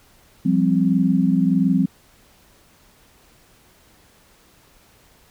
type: chord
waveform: sine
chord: F suspended second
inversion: none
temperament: equal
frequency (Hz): 174.61 / 196 / 261.6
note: F3 / G3 / C4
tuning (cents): 0 / 0 / 0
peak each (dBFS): -19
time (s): 0.45-1.86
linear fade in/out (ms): 10
effects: pink hiss -54 dBFS RMS until 5.3 s